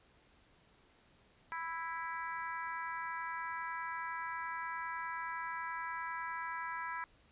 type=harmonic tone; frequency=329.6 Hz; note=E4; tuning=in tune; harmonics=3 / 4 / 5 / 6 / 7; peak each=-41 / -45 / -44 / -47 / -52 dBFS; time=1.52-7.04 s; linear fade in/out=0 ms; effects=pink hiss -67 dBFS RMS until 7.31 s + resampled to 8000 Hz